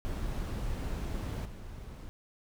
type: noise with level steps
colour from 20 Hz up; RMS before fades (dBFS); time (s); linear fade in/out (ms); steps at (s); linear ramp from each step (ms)
brown; -35 / -44; 0.05-2.09; 0; 1.45; 5
effects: none